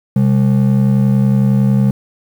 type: ring-modulated tone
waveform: triangle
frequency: 165.2 Hz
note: E3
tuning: 4 cents sharp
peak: -4 dBFS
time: 0.16-1.91 s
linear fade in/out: 2 ms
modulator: 35.5 Hz
effects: 7-bit